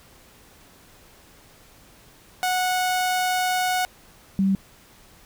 sawtooth / sine tone pair in turn, 735 / 193.67 Hz, F#5 / G3, -12 / -21 cents, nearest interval octave + major seventh, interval 2309 cents, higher first, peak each -17 dBFS, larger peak neither, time 2.43-3.85 / 4.39-4.55 s, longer first, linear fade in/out 0 ms, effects pink hiss -52 dBFS RMS until 5.25 s

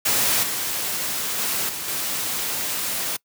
white noise with level steps, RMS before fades -20 / -26 / -24 / -30 / -26 dBFS, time 0.05-3.17 s, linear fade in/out 10 ms, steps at 0.43 / 1.38 / 1.69 / 1.88 s, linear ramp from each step 2 ms, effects noise-tail reverb RT60 0.1 s tail -24 dB re dry + high-pass 100 Hz 12 dB/octave

